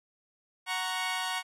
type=chord; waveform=15% pulse; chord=F# major; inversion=none; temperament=equal; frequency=740 / 932.3 / 1108.7 Hz; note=F#5 / A#5 / C#6; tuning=0 / 0 / 0 cents; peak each=-28 / -28 / -29 dBFS; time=0.66-1.43 s; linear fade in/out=50 ms; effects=low-pass 11000 Hz 12 dB/octave